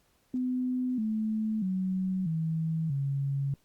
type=tone with pitch steps; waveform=sine; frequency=252.8 / 217.5 / 187.21 / 161.1 / 138.64 Hz; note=B3 / A3 / F#3 / E3 / C#3; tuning=+41 / -20 / +21 / -39 / +1 cents; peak=-27 dBFS; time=0.34-3.54 s; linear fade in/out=2 ms; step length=640 ms; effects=pink hiss -69 dBFS RMS until 3.64 s + Opus 48 kbps